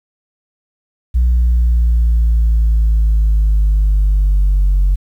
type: linear sweep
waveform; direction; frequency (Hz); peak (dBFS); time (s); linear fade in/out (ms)
sine; down; 61.1 to 46.25; -7; 1.14-4.96; 20
effects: tanh soft clip ceiling -7 dBFS + 8-bit